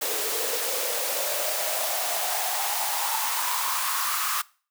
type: noise with high-pass filter sweep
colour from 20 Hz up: white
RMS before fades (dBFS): -27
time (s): 0.01-4.42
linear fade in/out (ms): 10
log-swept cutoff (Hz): 420 to 1200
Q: 5.9
effects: noise-tail reverb RT60 0.4 s tail -22 dB re dry